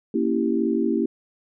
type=chord; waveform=sine; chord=A# diminished seventh; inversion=none; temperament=equal; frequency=233.1 / 277.2 / 329.6 / 392 Hz; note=A#3 / C#4 / E4 / G4; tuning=0 / 0 / 0 / 0 cents; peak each=-24 / -26 / -24 / -26 dBFS; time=0.14-1.06 s; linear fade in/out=5 ms; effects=none